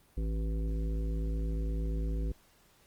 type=harmonic tone; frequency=54.3 Hz; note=A1; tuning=22 cents flat; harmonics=1 / 3 / 5 / 7 / 9; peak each=-30 / -40 / -44 / -47 / -49 dBFS; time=0.17-2.32 s; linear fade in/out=5 ms; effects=pink hiss -64 dBFS RMS until 2.86 s + Opus 32 kbps